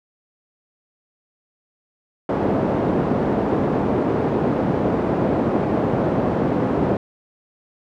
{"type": "band-pass noise", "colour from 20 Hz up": "pink", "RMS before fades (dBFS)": -20, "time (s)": [2.29, 6.97], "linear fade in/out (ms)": 2, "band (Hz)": [170, 630], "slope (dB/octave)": 12, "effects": []}